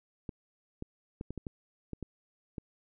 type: clicks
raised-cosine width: 3 ms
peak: -25 dBFS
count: 9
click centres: 0.292 / 0.824 / 1.211 / 1.306 / 1.377 / 1.468 / 1.933 / 2.027 / 2.582 s
effects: none